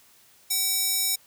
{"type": "tone with high-pass filter", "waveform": "square", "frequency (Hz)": 765, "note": "G5", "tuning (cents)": -42, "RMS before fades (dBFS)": -25, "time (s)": [0.5, 1.16], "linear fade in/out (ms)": 10, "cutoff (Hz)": 6400, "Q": 0.9, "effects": ["white hiss -57 dBFS RMS until 1.26 s"]}